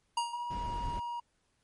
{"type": "tone with exponential decay", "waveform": "square", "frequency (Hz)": 945, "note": "A#5", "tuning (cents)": 23, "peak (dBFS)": -27, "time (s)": [0.17, 0.55], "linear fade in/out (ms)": 5, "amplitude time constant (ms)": 82}
{"type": "tone with pitch glide", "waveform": "triangle", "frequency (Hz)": [959, 951.8], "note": ["A#5", "A#5"], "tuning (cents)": [49, 36], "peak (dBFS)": -33, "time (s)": [0.33, 1.2], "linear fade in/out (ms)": 5, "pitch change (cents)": -13, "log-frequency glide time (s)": [0.48, 0.76]}
{"type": "noise", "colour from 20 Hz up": "brown", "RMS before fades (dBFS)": -39, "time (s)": [0.5, 1], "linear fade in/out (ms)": 10}
{"effects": ["pink hiss -75 dBFS RMS until 1.63 s", "MP3 48 kbps"]}